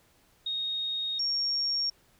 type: tone pair in turn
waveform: sine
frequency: 3729 / 5542 Hz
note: A#7 / F8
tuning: 0 / -14 cents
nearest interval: perfect fifth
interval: 686 cents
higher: second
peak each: -29 / -26 dBFS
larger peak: second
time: 0.46-1.19 / 1.19-1.9 s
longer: first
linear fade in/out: 5 ms
effects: pink hiss -64 dBFS RMS until 2.19 s